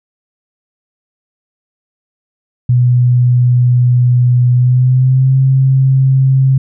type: tone with pitch glide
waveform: sine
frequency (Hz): 123.47 to 133.1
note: B2 to C3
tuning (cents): 0 to +30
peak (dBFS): -6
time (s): 2.69-6.58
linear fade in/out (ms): 5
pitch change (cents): +130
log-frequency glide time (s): 4.52-5.37
effects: none